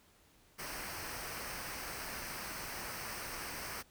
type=noise with comb filter; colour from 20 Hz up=pink; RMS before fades=-43 dBFS; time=0.58-3.83 s; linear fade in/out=20 ms; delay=0.28 ms; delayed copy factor=-0.6; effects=pink hiss -66 dBFS RMS until 3.9 s